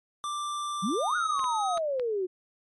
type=tone with pitch glide; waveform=square; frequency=1179 to 1263.6 Hz; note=D6 to D#6; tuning=+6 to +26 cents; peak=-31 dBFS; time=0.24-1.78 s; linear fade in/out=0 ms; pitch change=+120 cents; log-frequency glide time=0.95-1.24 s
type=exponential two-way sweep; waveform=sine; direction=up then down; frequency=167.2 to 1474 to 355.9 Hz; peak=-26 dBFS; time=0.82-2.27 s; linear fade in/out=20 ms; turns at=1.16 s
type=clicks; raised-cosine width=0.3 ms; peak=-25 dBFS; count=4; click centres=1.394 / 1.442 / 1.774 / 1.997 s
effects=MP3 48 kbps